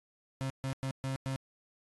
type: tone bursts at uneven times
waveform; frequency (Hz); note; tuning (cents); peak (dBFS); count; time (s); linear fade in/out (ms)
35% pulse; 133.7; C3; +38; -31; 5; 0.41-0.5 / 0.64-0.73 / 0.83-0.91 / 1.04-1.16 / 1.26-1.36; 0
effects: AAC 32 kbps